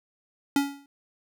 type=tone with exponential decay; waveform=square; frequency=280.9 Hz; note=C#4; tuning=23 cents sharp; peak=-18 dBFS; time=0.56-0.86 s; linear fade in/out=2 ms; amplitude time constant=65 ms; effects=none